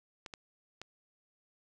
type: clicks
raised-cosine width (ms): 0.2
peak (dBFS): -26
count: 3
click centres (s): 0.262 / 0.338 / 0.816
effects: 9-bit